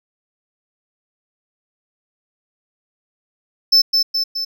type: tone with echo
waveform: triangle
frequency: 5274 Hz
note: E8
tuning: in tune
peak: -7 dBFS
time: 3.72-3.82 s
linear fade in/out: 10 ms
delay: 210 ms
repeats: 3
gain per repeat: -4 dB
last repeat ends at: 4.45 s
effects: none